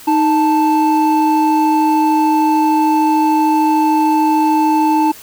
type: tone pair together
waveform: triangle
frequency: 311.1 / 879.9 Hz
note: D#4 / A5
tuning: 0 / 0 cents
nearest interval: octave + tritone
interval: 1800 cents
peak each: -11 dBFS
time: 0.07-5.12 s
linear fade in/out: 10 ms
effects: white hiss -37 dBFS RMS until 5.22 s